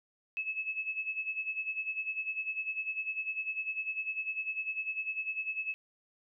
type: tone with tremolo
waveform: sine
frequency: 2593 Hz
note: E7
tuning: 29 cents flat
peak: -30 dBFS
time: 0.37-5.74 s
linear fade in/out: 0 ms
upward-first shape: sine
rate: 10 Hz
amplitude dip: 75%
effects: none